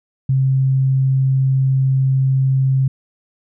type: tone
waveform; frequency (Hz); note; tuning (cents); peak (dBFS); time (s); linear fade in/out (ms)
sine; 133.2; C3; +31; -12; 0.29-2.88; 5
effects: none